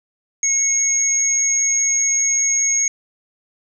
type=tone pair together; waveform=sine; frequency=2187 / 6554 Hz; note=C#7 / G#8; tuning=-24 / -24 cents; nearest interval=octave + perfect fifth; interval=1900 cents; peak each=-26 / -15 dBFS; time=0.43-2.88 s; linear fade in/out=2 ms; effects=none